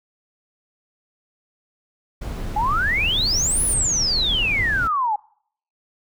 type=noise; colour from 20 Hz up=brown; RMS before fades=-27 dBFS; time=2.21-4.88 s; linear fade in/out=10 ms
type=noise with exponential growth; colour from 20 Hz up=blue; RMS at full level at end=-33 dBFS; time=2.26-3.74 s; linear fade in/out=5 ms; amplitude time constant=320 ms
type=exponential two-way sweep; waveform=sine; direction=up then down; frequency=810 to 10580 to 810 Hz; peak=-18 dBFS; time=2.56-5.16 s; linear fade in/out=5 ms; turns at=3.63 s
effects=noise-tail reverb RT60 0.6 s tail -25 dB re dry